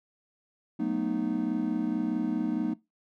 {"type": "chord", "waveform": "triangle", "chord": "B dominant seventh", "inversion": "second", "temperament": "just", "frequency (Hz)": [185.21, 222.2, 246.9, 308.7], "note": ["F#3", "A3", "B3", "D#4"], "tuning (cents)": [2, 17, 0, -14], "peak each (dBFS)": [-33, -30, -30, -29], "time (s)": [0.79, 2.74], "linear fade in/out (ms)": 10, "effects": ["noise-tail reverb RT60 0.2 s tail -20 dB re dry"]}